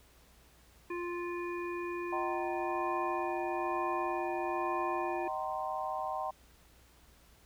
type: harmonic tone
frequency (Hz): 349.2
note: F4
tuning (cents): 0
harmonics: 1 / 3 / 5 / 7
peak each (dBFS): -36 / -42 / -48 / -46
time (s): 0.9-5.28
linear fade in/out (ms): 5
type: chord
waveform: sine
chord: C minor seventh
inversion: first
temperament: equal with one note detuned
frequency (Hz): 622.3 / 764.8 / 932.3 / 1046.5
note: Eb5 / G5 / Bb5 / C6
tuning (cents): 0 / -43 / 0 / 0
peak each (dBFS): -40 / -37 / -41 / -39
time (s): 2.12-6.31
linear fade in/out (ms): 10
effects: added 60 Hz sine -63 dBFS peak until 7.45 s + pink hiss -63 dBFS RMS until 7.45 s